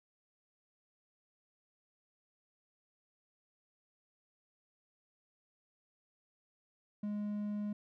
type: tone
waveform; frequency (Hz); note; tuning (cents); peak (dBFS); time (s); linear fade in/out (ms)
triangle; 207.7; G#3; 0; -33; 7.03-7.73; 5
effects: none